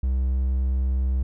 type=tone with pitch glide; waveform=triangle; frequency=64.5 to 64.87 Hz; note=C2 to C2; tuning=-24 to -14 cents; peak=-18 dBFS; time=0.03-1.23 s; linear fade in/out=5 ms; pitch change=+10 cents; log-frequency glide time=0.29-0.35 s; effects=none